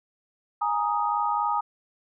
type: chord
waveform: sine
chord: Ab suspended second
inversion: none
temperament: just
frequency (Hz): 830.6 / 934.4 / 1245.9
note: Ab5 / Bb5 / Eb6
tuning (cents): 0 / +4 / +2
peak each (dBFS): -27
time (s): 0.61-1.61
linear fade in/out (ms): 10
effects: none